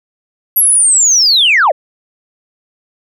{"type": "linear sweep", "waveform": "sine", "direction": "down", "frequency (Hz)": [11670, 491.6], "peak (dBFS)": -5, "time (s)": [0.56, 1.72], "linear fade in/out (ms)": 10, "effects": ["tanh soft clip ceiling -2 dBFS"]}